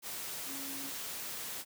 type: tone in noise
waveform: sine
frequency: 274.4 Hz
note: C#4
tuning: 17 cents flat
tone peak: -46 dBFS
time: 0.46-0.92 s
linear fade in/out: 50 ms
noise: white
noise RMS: -41 dBFS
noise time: 0.02-1.65 s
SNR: -8 dB
effects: high-pass 100 Hz 12 dB/octave